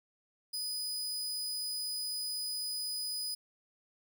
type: tone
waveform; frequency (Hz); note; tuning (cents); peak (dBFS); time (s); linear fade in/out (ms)
sawtooth; 4978; D#8; 0; -32; 0.53-3.35; 10
effects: none